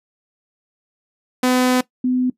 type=tone pair in turn; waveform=sawtooth / sine; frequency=252.6 / 252.6 Hz; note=B3 / B3; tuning=+39 / +39 cents; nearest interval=unison; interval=0 cents; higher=neither; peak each=-10 / -15 dBFS; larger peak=first; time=1.43-1.81 / 2.04-2.3 s; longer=first; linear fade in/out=5 ms; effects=noise-tail reverb RT60 0.1 s tail -18 dB re dry + resampled to 32000 Hz